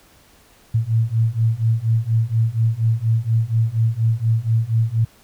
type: beating tone pair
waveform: sine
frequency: 111.1 / 115.3 Hz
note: A2 / A#2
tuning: +17 / -19 cents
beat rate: 4.2 Hz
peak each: -19 / -18 dBFS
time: 0.74-5.05 s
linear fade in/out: 10 ms
effects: pink hiss -52 dBFS RMS until 5.23 s